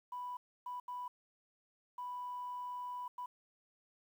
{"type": "tone bursts at uneven times", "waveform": "sine", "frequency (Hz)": 987.8, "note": "B5", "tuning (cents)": 0, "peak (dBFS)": -39, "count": 5, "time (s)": [[0.12, 0.37], [0.66, 0.8], [0.88, 1.08], [1.98, 3.08], [3.18, 3.26]], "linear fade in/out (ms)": 5, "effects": ["tanh soft clip ceiling -36 dBFS", "11-bit"]}